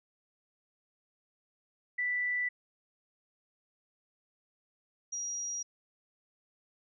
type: tone pair in turn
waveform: sine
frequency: 1975.5 / 5735 Hz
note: B6 / F8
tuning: 0 / +45 cents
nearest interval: octave + tritone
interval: 1845 cents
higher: second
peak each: -29 / -34 dBFS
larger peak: first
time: 1.98-2.49 / 5.12-5.63 s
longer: neither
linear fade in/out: 10 ms
effects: none